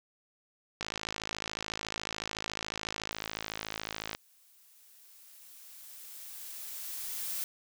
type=click train; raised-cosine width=0.2 ms; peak=-17 dBFS; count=181; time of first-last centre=0.81-4.15 s; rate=53.9 Hz
type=noise with exponential growth; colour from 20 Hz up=blue; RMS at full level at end=-35 dBFS; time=3.11-7.44 s; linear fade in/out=1 ms; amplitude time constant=940 ms
effects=none